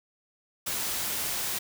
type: noise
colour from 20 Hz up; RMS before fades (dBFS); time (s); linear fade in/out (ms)
white; -31; 0.66-1.59; 10
effects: none